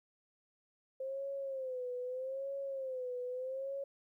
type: tone with vibrato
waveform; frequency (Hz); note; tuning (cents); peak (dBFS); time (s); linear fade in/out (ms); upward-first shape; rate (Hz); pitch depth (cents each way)
sine; 523.3; C5; 0; -37; 1-3.84; 5; sine; 0.8; 95
effects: 13-bit